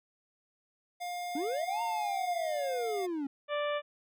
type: tone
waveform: square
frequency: 708 Hz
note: F5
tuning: 23 cents sharp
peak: -36 dBFS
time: 1-3.07 s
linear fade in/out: 20 ms
type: linear two-way sweep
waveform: triangle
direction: up then down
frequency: 268 to 930 to 268 Hz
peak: -30 dBFS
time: 1.35-3.27 s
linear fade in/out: 5 ms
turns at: 1.82 s
type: harmonic tone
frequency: 587.3 Hz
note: D5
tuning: in tune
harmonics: 1 / 2 / 3 / 4 / 5 / 6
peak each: -31 / -37 / -41 / -43 / -45 / -47 dBFS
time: 3.48-3.82 s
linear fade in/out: 50 ms
effects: none